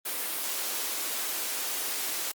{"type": "high-pass noise", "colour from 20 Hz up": "white", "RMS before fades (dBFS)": -32, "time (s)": [0.05, 2.32], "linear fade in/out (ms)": 10, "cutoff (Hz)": 270, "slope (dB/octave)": 24, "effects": ["Opus 32 kbps"]}